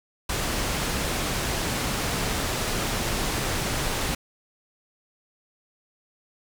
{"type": "low-pass noise", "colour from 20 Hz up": "pink", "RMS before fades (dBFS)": -27, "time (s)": [0.29, 4.15], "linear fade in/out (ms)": 5, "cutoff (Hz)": 11000, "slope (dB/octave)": 12, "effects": []}